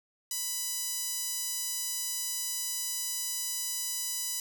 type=tone with high-pass filter; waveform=sawtooth; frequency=990 Hz; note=B5; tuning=4 cents sharp; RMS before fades=-34 dBFS; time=0.31-4.4 s; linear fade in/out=2 ms; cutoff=6300 Hz; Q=1.2; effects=none